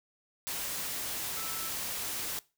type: tone in noise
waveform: sine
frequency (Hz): 1318.5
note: E6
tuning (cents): 0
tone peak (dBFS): -44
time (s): 1.37-1.69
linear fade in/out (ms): 0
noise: white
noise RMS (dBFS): -36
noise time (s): 0.47-2.39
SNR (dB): -11
effects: noise-tail reverb RT60 0.3 s tail -21 dB re dry